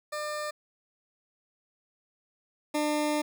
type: tone pair in turn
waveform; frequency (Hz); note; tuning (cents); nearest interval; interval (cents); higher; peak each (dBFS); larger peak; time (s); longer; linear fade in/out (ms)
20% pulse; 600 / 300; D5 / D4; +37 / +37; octave; 1200; first; -27 / -21; second; 0.12-0.51 / 2.74-3.22; second; 10
effects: none